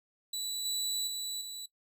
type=tone with level steps; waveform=25% pulse; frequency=3951 Hz; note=B7; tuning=in tune; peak=-30 / -27 / -31 / -36 dBFS; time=0.33-1.66 s; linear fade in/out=5 ms; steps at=0.65 / 1.07 / 1.41 s; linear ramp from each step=5 ms; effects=noise-tail reverb RT60 0.1 s tail -20 dB re dry